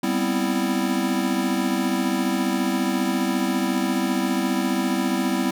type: chord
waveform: square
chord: C major seventh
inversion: second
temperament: equal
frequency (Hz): 196 / 246.9 / 261.6 / 329.6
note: G3 / B3 / C4 / E4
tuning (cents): 0 / 0 / 0 / 0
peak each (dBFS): -27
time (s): 0.03-5.51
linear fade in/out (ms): 5
effects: none